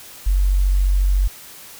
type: tone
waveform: sine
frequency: 47.06 Hz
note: F#1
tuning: 30 cents sharp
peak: -13 dBFS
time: 0.26-1.28 s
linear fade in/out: 10 ms
effects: white hiss -40 dBFS RMS until 1.79 s